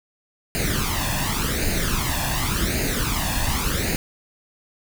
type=noise with flanger; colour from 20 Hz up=pink; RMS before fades=-23 dBFS; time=0.55-3.96 s; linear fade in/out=0 ms; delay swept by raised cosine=0.44 to 1.16 ms; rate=0.89 Hz; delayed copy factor=+0.7; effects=none